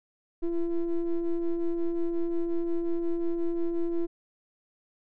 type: ring-modulated tone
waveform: triangle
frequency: 168.2 Hz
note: E3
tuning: 35 cents sharp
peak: -19 dBFS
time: 0.42-4.07 s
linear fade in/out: 20 ms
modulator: 171 Hz
effects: tanh soft clip ceiling -16 dBFS